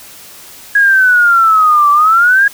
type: exponential two-way sweep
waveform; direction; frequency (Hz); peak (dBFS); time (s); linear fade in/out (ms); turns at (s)
sine; down then up; 1661.2 to 1154 to 1661.2; -5; 0.75-2.48; 5; 1.91
effects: white hiss -35 dBFS RMS until 2.53 s